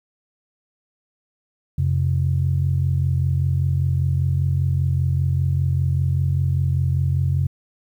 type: tone pair together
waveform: sine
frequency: 89.62 / 134.7 Hz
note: F2 / C#3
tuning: +45 / -49 cents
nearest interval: perfect fifth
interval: 706 cents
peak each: -19 dBFS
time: 1.78-7.47 s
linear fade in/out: 5 ms
effects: tanh soft clip ceiling -9 dBFS + 9-bit

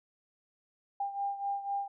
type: beating tone pair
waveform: sine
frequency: 798 / 802 Hz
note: G5 / G5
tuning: +31 / +39 cents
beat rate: 4 Hz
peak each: -33 / -38 dBFS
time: 1-1.88 s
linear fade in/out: 5 ms
effects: none

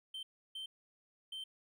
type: tone bursts at uneven times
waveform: triangle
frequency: 3114 Hz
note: G7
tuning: 12 cents flat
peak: -40 dBFS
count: 3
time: 0.14-0.23 / 0.55-0.66 / 1.32-1.44 s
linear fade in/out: 5 ms
effects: none

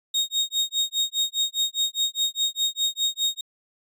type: tone with tremolo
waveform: 35% pulse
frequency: 3729 Hz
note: A#7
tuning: in tune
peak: -17 dBFS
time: 0.14-3.41 s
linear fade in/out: 5 ms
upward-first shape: sine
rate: 4.9 Hz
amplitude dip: 100%
effects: resampled to 32000 Hz

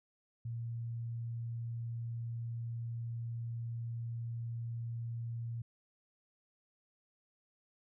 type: tone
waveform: sine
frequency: 116.54 Hz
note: A#2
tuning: in tune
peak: -37 dBFS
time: 0.45-5.62 s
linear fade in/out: 5 ms
effects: none

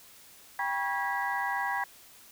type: tone cluster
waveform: sine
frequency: 791 / 967 / 1110 / 1643 / 1951 Hz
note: G5 / B5 / C#6 / G#6 / B6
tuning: +15 / -37 / +2 / -19 / -22 cents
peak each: -33 / -33 / -39 / -34 / -35 dBFS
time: 0.59-1.84 s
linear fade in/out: 2 ms
effects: tanh soft clip ceiling -18 dBFS + white hiss -54 dBFS RMS until 2.31 s

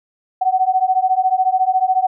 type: beating tone pair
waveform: sine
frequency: 743 / 757 Hz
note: F#5 / F#5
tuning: +7 / +39 cents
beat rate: 14 Hz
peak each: -16 dBFS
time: 0.41-2.07 s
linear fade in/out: 10 ms
effects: none

